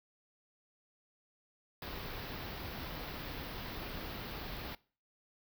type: band-stop noise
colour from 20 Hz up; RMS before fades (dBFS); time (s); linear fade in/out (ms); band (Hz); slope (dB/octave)
pink; -43; 1.82-4.75; 2; 5100 to 13000; 48
effects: noise-tail reverb RT60 0.4 s tail -22 dB re dry